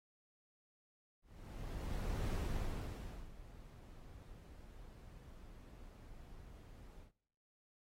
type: noise with ADSR envelope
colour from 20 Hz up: brown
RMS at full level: -37 dBFS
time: 1.22-7.12 s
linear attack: 1100 ms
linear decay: 970 ms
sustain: -18 dB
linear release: 110 ms
effects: noise-tail reverb RT60 0.8 s tail -22 dB re dry + AAC 48 kbps